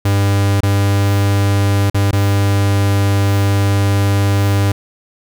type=tone with dropouts; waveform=45% pulse; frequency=99.9 Hz; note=G2; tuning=33 cents sharp; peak=-11 dBFS; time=0.05-4.72 s; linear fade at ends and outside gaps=5 ms; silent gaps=0.606-0.631 / 1.9-1.944 / 2.112-2.129 s; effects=none